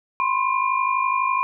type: tone cluster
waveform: sine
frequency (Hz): 1011 / 1063 / 2408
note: B5 / C6 / D7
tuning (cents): +40 / +27 / +43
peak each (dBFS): -23 / -21 / -27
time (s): 0.2-1.43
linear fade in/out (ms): 0
effects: none